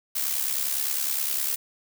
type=noise with amplitude modulation; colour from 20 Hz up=blue; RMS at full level=-24 dBFS; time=0.15-1.56 s; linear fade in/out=10 ms; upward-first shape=sine; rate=69.8 Hz; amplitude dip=65%; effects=none